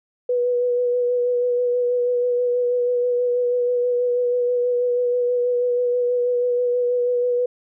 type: tone with vibrato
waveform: sine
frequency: 489.9 Hz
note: B4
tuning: 14 cents flat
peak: -17 dBFS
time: 0.29-7.46 s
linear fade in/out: 5 ms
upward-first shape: sine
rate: 6.2 Hz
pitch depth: 18 cents each way
effects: none